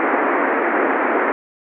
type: band-pass noise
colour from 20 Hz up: pink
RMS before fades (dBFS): -18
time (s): 0-1.32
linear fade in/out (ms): 0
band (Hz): 260 to 2100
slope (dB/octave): 48
effects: none